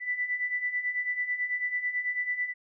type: beating tone pair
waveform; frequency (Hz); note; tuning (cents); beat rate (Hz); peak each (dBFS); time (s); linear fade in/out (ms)
sine; 1975.5 / 1984.6; B6 / B6; 0 / +8; 9.1; -34 / -29; 0-2.54; 50
effects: none